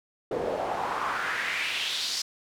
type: noise with band-pass filter sweep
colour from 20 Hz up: pink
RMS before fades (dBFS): -30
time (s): 0.31-2.22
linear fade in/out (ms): 5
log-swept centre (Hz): 440 to 5200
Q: 2.9
effects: none